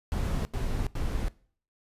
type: noise bursts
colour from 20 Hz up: brown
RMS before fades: -29 dBFS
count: 3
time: 0.12-1.282 s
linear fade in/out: 0 ms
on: 330 ms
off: 86 ms
effects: noise-tail reverb RT60 0.5 s tail -21 dB re dry + resampled to 32000 Hz